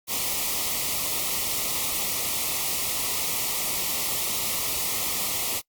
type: band-stop noise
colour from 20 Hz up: white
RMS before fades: -27 dBFS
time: 0.07-5.62 s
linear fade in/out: 50 ms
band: 1300 to 1900 Hz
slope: 96 dB/octave
effects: noise-tail reverb RT60 0.1 s tail -23 dB re dry + Opus 48 kbps